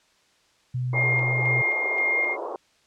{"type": "tone", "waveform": "sine", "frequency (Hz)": 125.6, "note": "B2", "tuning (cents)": 30, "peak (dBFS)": -24, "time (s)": [0.74, 1.62], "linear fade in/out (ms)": 10}
{"type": "band-pass noise", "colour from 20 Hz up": "pink", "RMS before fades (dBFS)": -33, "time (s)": [0.93, 2.56], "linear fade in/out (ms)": 2, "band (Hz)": [350, 1100], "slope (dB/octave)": 48}
{"type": "tone with tremolo", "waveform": "sine", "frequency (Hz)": 2123, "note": "C7", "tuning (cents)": 25, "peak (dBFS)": -20, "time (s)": [0.93, 2.37], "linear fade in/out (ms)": 50, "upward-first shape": "square", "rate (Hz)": 1.9, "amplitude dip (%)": 30}
{"effects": ["white hiss -62 dBFS RMS until 2.86 s", "low-pass 6000 Hz 12 dB/octave"]}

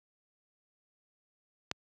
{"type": "click", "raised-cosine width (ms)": 0.2, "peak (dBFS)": -14, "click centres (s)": 1.714, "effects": ["high-pass 80 Hz 12 dB/octave"]}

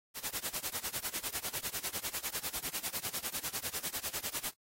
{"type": "noise with tremolo", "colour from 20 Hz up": "white", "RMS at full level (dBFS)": -35, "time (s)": [0.14, 4.54], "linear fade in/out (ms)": 50, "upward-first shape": "sine", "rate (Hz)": 10, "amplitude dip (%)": 95, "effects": ["AAC 48 kbps"]}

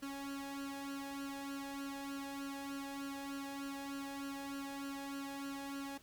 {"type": "tone with flanger", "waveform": "sawtooth", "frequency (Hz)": 277.2, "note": "C#4", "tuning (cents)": 0, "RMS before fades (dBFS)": -44, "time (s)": [0.02, 5.98], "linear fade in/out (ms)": 10, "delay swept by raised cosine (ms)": [0.68, 1.21], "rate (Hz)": 3.3, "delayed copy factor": 0.9, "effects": ["pink hiss -64 dBFS RMS until 6.02 s"]}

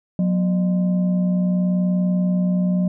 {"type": "tone with frequency modulation", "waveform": "sine", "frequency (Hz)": 182.1, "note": "F#3", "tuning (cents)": -27, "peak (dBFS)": -16, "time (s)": [0.19, 2.88], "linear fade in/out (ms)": 2, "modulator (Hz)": 425, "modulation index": 0.36, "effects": []}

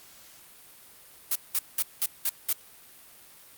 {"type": "noise bursts", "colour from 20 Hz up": "blue", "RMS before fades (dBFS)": -25, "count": 6, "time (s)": [1.31, 2.53], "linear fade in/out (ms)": 5, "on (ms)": 45, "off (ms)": 190, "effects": ["white hiss -52 dBFS RMS until 3.57 s", "Opus 48 kbps"]}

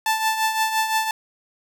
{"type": "tone with tremolo", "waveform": "sawtooth", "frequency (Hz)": 880, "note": "A5", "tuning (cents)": 0, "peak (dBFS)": -13, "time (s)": [0.06, 1.11], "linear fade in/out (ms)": 2, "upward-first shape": "triangle", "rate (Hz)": 5.8, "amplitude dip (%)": 65, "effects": []}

